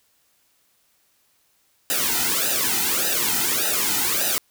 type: noise with flanger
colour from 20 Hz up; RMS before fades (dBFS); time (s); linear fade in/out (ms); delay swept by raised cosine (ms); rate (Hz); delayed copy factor
white; -22; 1.9-4.38; 0; 0.9 to 1.83; 1.7; -1
effects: white hiss -64 dBFS RMS until 4.5 s